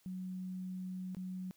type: tone with dropouts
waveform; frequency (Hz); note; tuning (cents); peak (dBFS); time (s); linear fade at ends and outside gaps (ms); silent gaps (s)
sine; 185; F#3; 0; -39; 0.06-1.51; 0; 1.148-1.168
effects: white hiss -70 dBFS RMS until 1.56 s